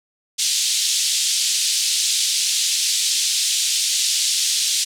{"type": "band-pass noise", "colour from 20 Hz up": "pink", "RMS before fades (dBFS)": -20, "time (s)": [0.38, 4.85], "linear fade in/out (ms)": 20, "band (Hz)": [3400, 9000], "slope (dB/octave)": 24, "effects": []}